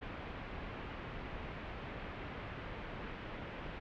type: low-pass noise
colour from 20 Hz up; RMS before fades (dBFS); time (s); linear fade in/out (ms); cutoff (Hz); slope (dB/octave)
pink; -45; 0.01-3.8; 20; 2800; 24
effects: none